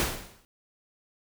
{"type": "noise with exponential decay", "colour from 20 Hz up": "pink", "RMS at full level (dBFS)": -24, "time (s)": [0, 0.45], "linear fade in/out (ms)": 0, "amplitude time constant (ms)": 96, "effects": []}